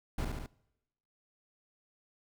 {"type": "noise with echo", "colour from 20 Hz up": "brown", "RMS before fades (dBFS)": -33, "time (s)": [0.18, 0.25], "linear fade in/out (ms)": 5, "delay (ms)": 71, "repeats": 3, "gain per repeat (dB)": -3, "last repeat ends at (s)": 0.463, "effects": ["noise-tail reverb RT60 0.9 s tail -23 dB re dry"]}